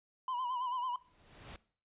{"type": "tone with vibrato", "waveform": "triangle", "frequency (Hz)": 998, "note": "B5", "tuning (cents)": 18, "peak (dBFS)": -32, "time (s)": [0.28, 0.96], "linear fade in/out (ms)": 2, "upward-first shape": "sine", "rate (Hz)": 9.1, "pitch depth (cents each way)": 73}
{"type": "noise with exponential growth", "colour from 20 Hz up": "pink", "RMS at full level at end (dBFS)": -46, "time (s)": [0.82, 1.56], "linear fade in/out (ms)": 0, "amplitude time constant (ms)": 160}
{"effects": ["noise-tail reverb RT60 0.5 s tail -20 dB re dry", "resampled to 8000 Hz"]}